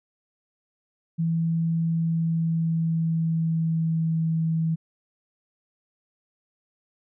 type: tone with pitch glide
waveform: sine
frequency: 164.81 to 162.07 Hz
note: E3 to E3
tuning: 0 to -29 cents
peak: -21 dBFS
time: 1.18-4.76 s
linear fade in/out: 20 ms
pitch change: -29 cents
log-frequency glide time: 1.82-4.2 s
effects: none